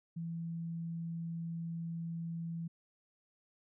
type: tone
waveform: sine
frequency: 166.7 Hz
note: E3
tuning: 20 cents sharp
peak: -37 dBFS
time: 0.16-2.68 s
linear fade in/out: 10 ms
effects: none